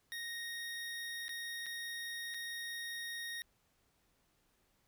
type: tone with dropouts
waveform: 25% pulse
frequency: 1864.7 Hz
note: A#6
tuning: in tune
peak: -37 dBFS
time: 0.12-3.42 s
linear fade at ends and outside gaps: 0 ms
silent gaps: 1.282-1.292 / 1.66-1.665 / 2.34-2.344 s
effects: pink hiss -75 dBFS RMS until 4.87 s